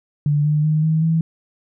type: tone with pitch steps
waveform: sine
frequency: 146.83 / 150.61 / 154.49 / 158.46 / 162.54 Hz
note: D3 / D3 / D#3 / D#3 / E3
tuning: 0 / +44 / -12 / +32 / -24 cents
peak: -14 dBFS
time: 0.26-1.21 s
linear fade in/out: 2 ms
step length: 190 ms
effects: none